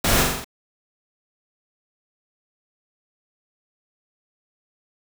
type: noise with echo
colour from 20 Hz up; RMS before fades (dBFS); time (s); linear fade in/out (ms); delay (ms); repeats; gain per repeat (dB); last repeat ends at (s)
pink; -20; 0.04-0.23; 5; 43; 5; -3; 0.445
effects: none